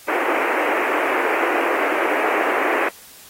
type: band-pass noise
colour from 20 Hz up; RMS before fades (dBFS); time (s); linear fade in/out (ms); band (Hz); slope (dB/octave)
pink; -21; 0.08-2.89; 5; 310 to 2500; 48
effects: white hiss -44 dBFS RMS until 3.29 s + AAC 48 kbps